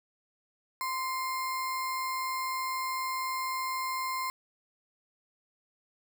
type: tone with sample-and-hold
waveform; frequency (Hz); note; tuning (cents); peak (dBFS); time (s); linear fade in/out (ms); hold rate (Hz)
sine; 1037; C6; -16; -30; 0.81-4.3; 0; 3150
effects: none